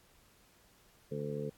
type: harmonic tone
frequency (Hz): 73.42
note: D2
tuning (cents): 0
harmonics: 2 / 3 / 4 / 5 / 6 / 7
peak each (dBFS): -40 / -43 / -49 / -50 / -39 / -44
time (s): 1.11-1.5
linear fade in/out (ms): 10
effects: pink hiss -65 dBFS RMS until 1.57 s + AAC 64 kbps